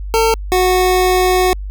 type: tone pair in turn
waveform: 25% pulse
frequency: 450 / 367.6 Hz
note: A4 / F#4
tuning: +39 / -11 cents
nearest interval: major third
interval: 350 cents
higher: first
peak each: -7 dBFS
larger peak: neither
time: 0.14-0.34 / 0.52-1.53 s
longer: second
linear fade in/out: 0 ms
effects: added 49 Hz sine -22 dBFS peak until 1.7 s